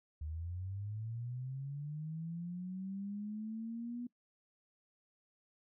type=linear sweep; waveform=sine; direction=up; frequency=74.3 to 244.7 Hz; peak=-39 dBFS; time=0.21-4.07 s; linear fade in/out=5 ms; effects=noise-tail reverb RT60 0.1 s tail -21 dB re dry